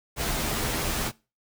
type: noise with comb filter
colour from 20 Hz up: pink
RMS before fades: -28 dBFS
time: 0.16-1.12 s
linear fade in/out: 50 ms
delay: 11 ms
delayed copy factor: -0.55
effects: noise-tail reverb RT60 0.3 s tail -22 dB re dry